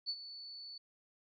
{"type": "tone with ADSR envelope", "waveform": "sine", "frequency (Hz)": 4467, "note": "C#8", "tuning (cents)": 12, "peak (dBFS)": -33, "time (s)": [0.06, 0.78], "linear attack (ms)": 33, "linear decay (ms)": 56, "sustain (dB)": -13, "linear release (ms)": 5, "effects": []}